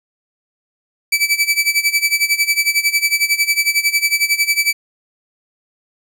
sawtooth tone with tremolo, 2309 Hz, D7, 30 cents flat, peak -7 dBFS, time 1.12-4.73 s, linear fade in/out 5 ms, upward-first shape sine, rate 11 Hz, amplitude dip 85%, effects none

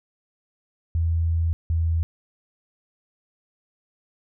sine tone pair in turn, 82.7 / 82.23 Hz, E2 / E2, +6 / -4 cents, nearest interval unison, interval 10 cents, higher first, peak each -19 / -19 dBFS, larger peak neither, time 0.95-1.53 / 1.7-2.03 s, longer first, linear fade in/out 0 ms, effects none

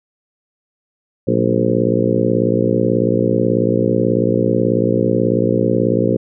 harmonic tone with a mistuned harmonic, 58.27 Hz, A#1, in tune, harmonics 2 / 3 / 4 / 5 / 6 / 7 / 8 / 9, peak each -21 / -21 / -21 / -21 / -21 / -21 / -21 / -21 dBFS, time 1.27-6.17 s, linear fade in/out 10 ms, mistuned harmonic 3, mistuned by +100 cents, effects none

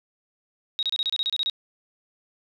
sine tone bursts, 3789 Hz, A#7, 27 cents sharp, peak -22 dBFS, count 11, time 0.79-1.498 s, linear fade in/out 0 ms, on 38 ms, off 29 ms, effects none

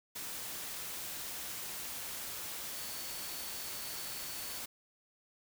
sine tone in noise, 4464 Hz, C#8, 11 cents sharp, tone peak -50 dBFS, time 2.75-4.59 s, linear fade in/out 10 ms, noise white, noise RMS -42 dBFS, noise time 0.15-4.66 s, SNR -11 dB, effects none

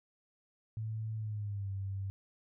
sine tone with pitch glide, 110 to 97.43 Hz, A2 to G2, 0 to -10 cents, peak -35 dBFS, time 0.77-2.1 s, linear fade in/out 0 ms, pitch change -210 cents, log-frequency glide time 1.16-1.71 s, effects none

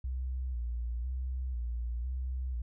sine tone with vibrato, 61.4 Hz, B1, 9 cents flat, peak -32 dBFS, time 0.04-2.62 s, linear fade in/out 5 ms, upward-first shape square, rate 1 Hz, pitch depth 67 cents each way, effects none

